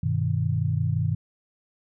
sine chord, G augmented, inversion none, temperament equal, 98 / 123.47 / 155.56 Hz, G2 / B2 / D#3, 0 / 0 / 0 cents, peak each -26 dBFS, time 0.03-1.15 s, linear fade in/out 5 ms, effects none

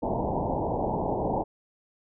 white low-pass noise, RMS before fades -28 dBFS, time 0.02-1.44 s, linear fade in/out 20 ms, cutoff 930 Hz, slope 96 dB/octave, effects none

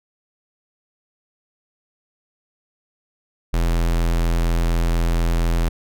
square tone, 42.1 Hz, E1, 37 cents sharp, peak -17 dBFS, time 3.53-5.69 s, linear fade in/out 10 ms, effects none

